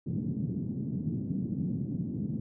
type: band-pass noise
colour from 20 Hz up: pink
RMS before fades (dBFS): -33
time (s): 0.06-2.4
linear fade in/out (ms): 5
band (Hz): 130 to 250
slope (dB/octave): 24
effects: none